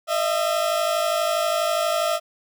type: tone pair together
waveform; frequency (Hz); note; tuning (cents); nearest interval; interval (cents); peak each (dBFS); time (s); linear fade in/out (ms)
30% pulse; 618 / 670.3; D#5 / E5; -12 / +29; minor second; 141; -21 / -20; 0.07-2.2; 50
effects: none